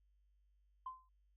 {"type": "tone with exponential decay", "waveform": "sine", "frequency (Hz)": 1034, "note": "C6", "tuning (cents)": -21, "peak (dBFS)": -39, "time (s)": [0.86, 1.09], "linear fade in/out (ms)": 5, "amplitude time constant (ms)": 48, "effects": ["tanh soft clip ceiling -35 dBFS", "added 50 Hz sine -70 dBFS peak until 1.36 s"]}